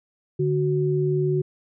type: tone pair together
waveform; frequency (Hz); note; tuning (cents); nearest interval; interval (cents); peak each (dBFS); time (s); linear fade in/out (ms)
sine; 146.83 / 370; D3 / F#4; 0 / 0; octave + major third; 1600; -22; 0.39-1.42; 10
effects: none